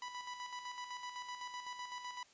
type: tone with tremolo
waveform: sawtooth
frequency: 987.8 Hz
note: B5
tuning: in tune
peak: -38 dBFS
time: 0.02-2.23 s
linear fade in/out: 2 ms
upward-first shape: square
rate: 7.9 Hz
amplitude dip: 50%
effects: white hiss -65 dBFS RMS until 2.33 s + resampled to 16000 Hz